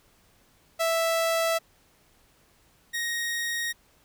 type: tone pair in turn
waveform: sawtooth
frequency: 659.3 / 1872.3 Hz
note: E5 / A#6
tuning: 0 / +7 cents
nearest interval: octave + tritone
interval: 1807 cents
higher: second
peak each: -19 / -24 dBFS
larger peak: first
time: 0.79-1.59 / 2.93-3.73 s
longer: neither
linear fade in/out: 20 ms
effects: pink hiss -62 dBFS RMS until 4.04 s